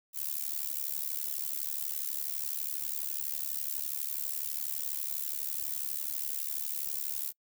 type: noise with amplitude modulation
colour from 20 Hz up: violet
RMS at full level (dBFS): -31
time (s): 0.13-7.33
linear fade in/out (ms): 50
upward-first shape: sine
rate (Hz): 72.1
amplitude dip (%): 100
effects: noise-tail reverb RT60 0.1 s tail -26 dB re dry